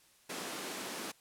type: high-pass noise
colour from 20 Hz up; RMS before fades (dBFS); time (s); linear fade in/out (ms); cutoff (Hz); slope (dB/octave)
pink; -41; 0.29-1.12; 10; 200; 24
effects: white hiss -65 dBFS RMS until 1.2 s + low-pass 12000 Hz 12 dB/octave